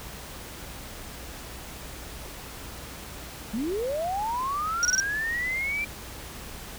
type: linear sweep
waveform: sine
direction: up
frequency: 198.7 to 2366 Hz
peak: -26 dBFS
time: 3.53-5.85 s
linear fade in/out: 10 ms
type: tone bursts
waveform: sine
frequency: 5660 Hz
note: F8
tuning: 22 cents sharp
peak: -19 dBFS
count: 4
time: 4.83-5 s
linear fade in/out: 0 ms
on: 20 ms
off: 30 ms
effects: added 60 Hz sine -46 dBFS peak until 6.78 s + pink hiss -41 dBFS RMS until 6.78 s